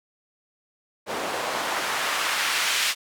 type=noise with band-pass filter sweep; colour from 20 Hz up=white; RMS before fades=-26 dBFS; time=1.06-2.95 s; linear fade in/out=50 ms; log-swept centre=520 to 2700 Hz; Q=0.91; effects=none